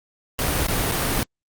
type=noise with dropouts; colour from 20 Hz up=pink; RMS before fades=-22 dBFS; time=0.39-1.23 s; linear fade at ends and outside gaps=0 ms; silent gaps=0.667-0.684 / 0.914-0.92 s; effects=Opus 32 kbps